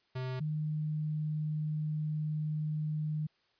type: tone pair in turn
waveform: square / sine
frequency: 128.8 / 153.17 Hz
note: C3 / D#3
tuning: -27 / -27 cents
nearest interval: minor third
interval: 300 cents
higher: second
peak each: -35 / -31 dBFS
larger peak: second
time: 0.15-0.4 / 0.4-3.27 s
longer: second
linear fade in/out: 10 ms
effects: white hiss -72 dBFS RMS until 3.59 s + resampled to 11025 Hz